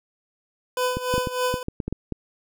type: tone with tremolo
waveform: 25% pulse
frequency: 502 Hz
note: B4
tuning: 28 cents sharp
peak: -16 dBFS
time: 0.77-1.63 s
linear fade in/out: 2 ms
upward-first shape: triangle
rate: 3.3 Hz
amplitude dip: 80%
type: clicks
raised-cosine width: 3 ms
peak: -14 dBFS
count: 10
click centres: 0.97 / 1.14 / 1.18 / 1.272 / 1.541 / 1.684 / 1.802 / 1.88 / 1.926 / 2.123 s
effects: none